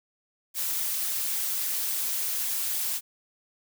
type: noise with flanger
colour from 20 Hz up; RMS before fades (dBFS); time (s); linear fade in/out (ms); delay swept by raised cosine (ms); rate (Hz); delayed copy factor
blue; -29; 0.54-3.01; 50; 0.7 to 6.3; 3.6; -0.55
effects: none